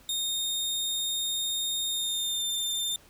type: tone with pitch glide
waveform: sawtooth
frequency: 3682 to 3594 Hz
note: A#7 to A7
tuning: -22 to +36 cents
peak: -25 dBFS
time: 0.09-2.96 s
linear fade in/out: 2 ms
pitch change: -42 cents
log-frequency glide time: 1.88-2.5 s
effects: pink hiss -57 dBFS RMS until 3.09 s